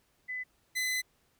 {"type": "tone pair in turn", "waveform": ["sine", "sawtooth"], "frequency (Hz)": [2007, 2019], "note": ["B6", "B6"], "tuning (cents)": [27, 38], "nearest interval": "unison", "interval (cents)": 11, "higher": "second", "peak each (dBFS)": [-34, -26], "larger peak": "second", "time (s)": [[0.28, 0.44], [0.75, 1.02]], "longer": "second", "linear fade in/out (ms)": 20, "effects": ["pink hiss -71 dBFS RMS until 1.39 s"]}